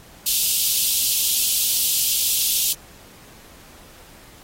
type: high-pass noise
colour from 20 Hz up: white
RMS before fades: -20 dBFS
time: 0.26-2.73 s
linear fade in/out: 5 ms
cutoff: 2800 Hz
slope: 48 dB/octave
effects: pink hiss -47 dBFS RMS until 4.43 s + AAC 48 kbps